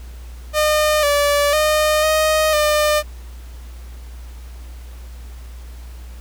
sawtooth tone with pitch steps, 608 / 578 / 612 / 623 / 602 Hz, D#5 / D5 / D#5 / D#5 / D5, -40 / -28 / -29 / +2 / +43 cents, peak -10 dBFS, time 0.53-3.03 s, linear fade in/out 50 ms, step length 500 ms, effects added 60 Hz sine -32 dBFS peak until 6.2 s + pink hiss -47 dBFS RMS until 6.2 s

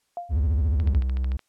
sine tone with exponential decay, 698.5 Hz, F5, in tune, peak -26 dBFS, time 0.17-0.44 s, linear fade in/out 1 ms, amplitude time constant 58 ms
triangle tone with vibrato, 74.3 Hz, D2, 21 cents sharp, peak -17 dBFS, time 0.29-1.02 s, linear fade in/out 50 ms, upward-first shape sine, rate 14 Hz, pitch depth 250 cents each way
click train, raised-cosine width 0.3 ms, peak -25 dBFS, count 9, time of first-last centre 0.8-1.393 s, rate 13.5 Hz
triangle tone, 64.6 Hz, C2, 21 cents flat, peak -20 dBFS, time 0.83-1.37 s, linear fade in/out 5 ms
effects white hiss -71 dBFS RMS until 1.48 s + low-pass 10000 Hz 12 dB/octave

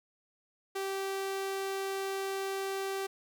sawtooth tone, 388.7 Hz, G4, 15 cents flat, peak -29 dBFS, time 0.75-3.07 s, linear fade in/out 10 ms, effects none

